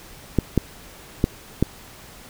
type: clicks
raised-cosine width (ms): 3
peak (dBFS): -3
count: 4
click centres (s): 0.387 / 0.577 / 1.241 / 1.626
effects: pink hiss -44 dBFS RMS until 2.29 s